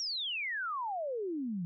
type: exponential sweep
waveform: sine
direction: down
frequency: 5730 to 164.81 Hz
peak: -33 dBFS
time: 0-1.65 s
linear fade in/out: 0 ms
effects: none